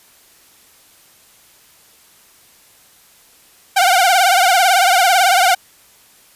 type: tone with vibrato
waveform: sawtooth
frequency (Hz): 740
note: F#5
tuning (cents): 0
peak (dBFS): -6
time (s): 3.76-5.55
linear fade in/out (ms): 10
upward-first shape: triangle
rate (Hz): 18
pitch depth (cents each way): 140
effects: white hiss -49 dBFS RMS until 6.35 s + resampled to 32000 Hz